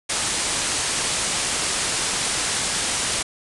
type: low-pass noise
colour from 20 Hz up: white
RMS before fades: -24 dBFS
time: 0.09-3.23 s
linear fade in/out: 10 ms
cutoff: 10000 Hz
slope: 96 dB/octave
effects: none